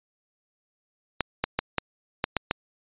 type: clicks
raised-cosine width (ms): 0.3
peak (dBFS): -7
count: 7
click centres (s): 1.207 / 1.44 / 1.59 / 1.783 / 2.241 / 2.367 / 2.511
effects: resampled to 8000 Hz